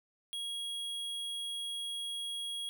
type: tone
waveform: square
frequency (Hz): 3300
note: G#7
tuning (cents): -12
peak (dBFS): -37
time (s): 0.33-2.69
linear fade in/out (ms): 0
effects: none